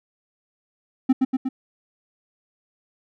triangle tone with echo, 261 Hz, C4, 4 cents flat, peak -10 dBFS, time 1.09-1.13 s, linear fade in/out 10 ms, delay 120 ms, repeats 3, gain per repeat -3 dB, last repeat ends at 1.49 s, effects none

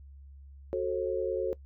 sine chord, F# diminished, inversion none, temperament equal with one note detuned, 370 / 440 / 536.7 Hz, F#4 / A4 / C5, 0 / 0 / +44 cents, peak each -32 dBFS, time 0.73-1.53 s, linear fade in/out 0 ms, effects noise-tail reverb RT60 0.1 s tail -20 dB re dry + added 69 Hz sine -47 dBFS peak until 1.65 s

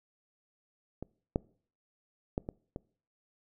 clicks, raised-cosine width 2 ms, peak -25 / -14 / -17 / -23 / -25 dBFS, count 5, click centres 1.026 / 1.359 / 2.379 / 2.489 / 2.761 s, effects noise-tail reverb RT60 0.5 s tail -24 dB re dry

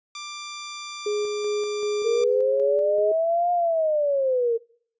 10% pulse tone, 1183 Hz, D6, 12 cents sharp, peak -25 dBFS, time 0.15-2.24 s, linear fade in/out 2 ms
sine tone with tremolo, 416.5 Hz, G#4, 5 cents sharp, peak -22 dBFS, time 1.06-3.12 s, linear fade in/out 5 ms, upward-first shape square, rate 2.6 Hz, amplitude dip 30%
sine linear two-way sweep, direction up then down, 451.2 to 710 to 451.2 Hz, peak -19 dBFS, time 2.04-4.58 s, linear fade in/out 20 ms, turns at 3.52 s
effects noise-tail reverb RT60 0.6 s tail -25 dB re dry + resampled to 16000 Hz

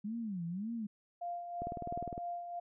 sine tone with vibrato, 198.1 Hz, G3, 18 cents sharp, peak -36 dBFS, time 0.04-0.87 s, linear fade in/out 10 ms, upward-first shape sine, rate 1.8 Hz, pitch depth 290 cents each way
sine tone with tremolo, 697 Hz, F5, 4 cents flat, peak -36 dBFS, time 1.21-2.6 s, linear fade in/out 10 ms, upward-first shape sine, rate 3 Hz, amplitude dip 50%
click train, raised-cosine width 2 ms, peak -28 dBFS, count 12, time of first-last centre 1.62-2.178 s, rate 19.7 Hz
effects none

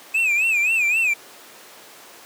triangle tone with vibrato, 2523 Hz, D#7, 23 cents sharp, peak -15 dBFS, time 0.14-1.14 s, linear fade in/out 10 ms, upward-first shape sine, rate 3.8 Hz, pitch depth 130 cents each way, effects pink hiss -43 dBFS RMS until 2.25 s + high-pass 400 Hz 12 dB/octave

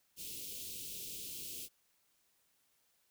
white band-stop noise, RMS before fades -45 dBFS, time 0.16-1.69 s, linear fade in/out 50 ms, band 500 to 2600 Hz, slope 48 dB/octave, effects white hiss -75 dBFS RMS until 3.1 s

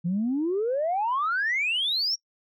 sine exponential sweep, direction up, 164.81 to 5710 Hz, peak -22 dBFS, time 0.04-2.16 s, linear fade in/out 20 ms, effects noise-tail reverb RT60 0.1 s tail -26 dB re dry + tanh soft clip ceiling -19 dBFS

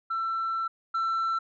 sine tone pair in turn, 1340 / 1340 Hz, E6 / E6, +28 / +28 cents, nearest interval unison, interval 0 cents, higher neither, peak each -25 / -22 dBFS, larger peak second, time 0.1-0.68 / 0.94-1.39 s, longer first, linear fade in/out 10 ms, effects tanh soft clip ceiling -24 dBFS

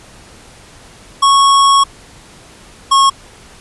square tone pair in turn, 1104 / 1092 Hz, C#6 / C#6, -7 / -26 cents, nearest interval unison, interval 19 cents, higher first, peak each -7 dBFS, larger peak neither, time 1.22-1.84 / 2.91-3.1 s, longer first, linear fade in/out 10 ms, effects pink hiss -40 dBFS RMS until 3.6 s + resampled to 24000 Hz

